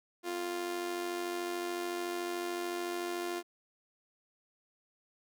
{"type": "tone with amplitude modulation", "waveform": "sawtooth", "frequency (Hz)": 349.2, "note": "F4", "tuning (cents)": 0, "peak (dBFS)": -28, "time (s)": [0.23, 3.43], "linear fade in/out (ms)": 50, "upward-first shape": "sine", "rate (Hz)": 93.7, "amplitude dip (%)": 55, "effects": []}